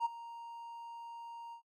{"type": "tone with ADSR envelope", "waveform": "triangle", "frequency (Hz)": 932.3, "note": "A#5", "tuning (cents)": 0, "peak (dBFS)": -24, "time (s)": [0, 1.62], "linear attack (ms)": 52, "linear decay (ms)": 17, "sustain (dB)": -19, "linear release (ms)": 93, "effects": ["noise-tail reverb RT60 0.1 s tail -24 dB re dry", "tanh soft clip ceiling -25 dBFS"]}